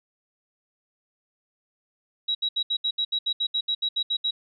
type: tone bursts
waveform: sine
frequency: 3862 Hz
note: B7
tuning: 39 cents flat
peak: -22 dBFS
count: 15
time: 2.28-4.31 s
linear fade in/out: 10 ms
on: 70 ms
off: 70 ms
effects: none